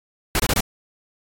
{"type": "noise bursts", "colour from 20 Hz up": "pink", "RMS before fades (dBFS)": -19, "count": 4, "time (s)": [0.35, 0.606], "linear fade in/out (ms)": 2, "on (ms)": 46, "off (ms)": 24, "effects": ["AAC 64 kbps"]}